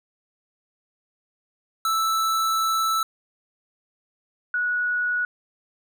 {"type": "tone pair in turn", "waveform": ["square", "sine"], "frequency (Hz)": [1318.5, 1463.8], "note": ["E6", "F#6"], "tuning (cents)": [0, -19], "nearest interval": "major second", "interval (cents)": 181, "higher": "second", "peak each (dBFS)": -21, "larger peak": "neither", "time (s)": [[1.85, 3.03], [4.54, 5.25]], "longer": "first", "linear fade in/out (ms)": 2, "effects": []}